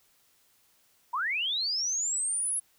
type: linear sweep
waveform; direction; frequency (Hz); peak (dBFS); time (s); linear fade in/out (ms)
sine; up; 898 to 10810; -27; 1.13-2.6; 10
effects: white hiss -66 dBFS RMS until 2.78 s